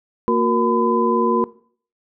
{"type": "tone cluster", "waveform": "sine", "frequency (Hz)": [231.7, 364.6, 469.2, 1009], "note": ["A#3", "F#4", "A#4", "B5"], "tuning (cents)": [-10, -25, 11, 37], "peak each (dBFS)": -20, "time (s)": [0.28, 1.44], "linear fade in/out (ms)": 0, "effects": ["noise-tail reverb RT60 0.5 s tail -20 dB re dry"]}